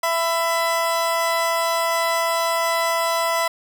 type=tone pair together; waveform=30% pulse; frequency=666 / 999.7 Hz; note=E5 / B5; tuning=+18 / +21 cents; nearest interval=perfect fifth; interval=703 cents; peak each=-19 dBFS; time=0.03-3.48 s; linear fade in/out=5 ms; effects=none